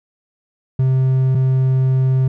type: tone pair in turn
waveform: triangle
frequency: 131 / 131 Hz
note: C3 / C3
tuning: +2 / +2 cents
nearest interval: unison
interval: 0 cents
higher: neither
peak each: -10 dBFS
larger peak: neither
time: 0.79-1.35 / 1.35-2.28 s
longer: second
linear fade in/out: 5 ms
effects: none